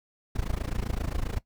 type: noise with amplitude modulation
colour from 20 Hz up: brown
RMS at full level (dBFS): -26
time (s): 0.35-1.39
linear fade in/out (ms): 10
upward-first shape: sine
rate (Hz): 27.6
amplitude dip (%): 95
effects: noise-tail reverb RT60 0.1 s tail -18 dB re dry